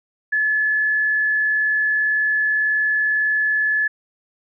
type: tone with frequency modulation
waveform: sine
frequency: 1719 Hz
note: A6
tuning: 41 cents flat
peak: -16 dBFS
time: 0.32-3.88 s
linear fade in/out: 10 ms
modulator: 61.7 Hz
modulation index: 0.27
effects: none

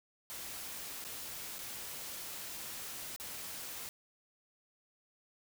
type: noise with dropouts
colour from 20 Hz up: white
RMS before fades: -44 dBFS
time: 0.3-3.89 s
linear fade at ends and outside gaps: 0 ms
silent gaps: 1.041-1.049 / 1.584-1.59 / 3.162-3.199 s
effects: none

